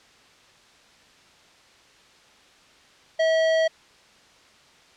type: tone with hard clipping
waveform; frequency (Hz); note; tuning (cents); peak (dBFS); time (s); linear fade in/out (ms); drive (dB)
sine; 645; E5; -38; -20; 3.19-3.68; 10; 15
effects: white hiss -54 dBFS RMS until 4.96 s + low-pass 5000 Hz 12 dB/octave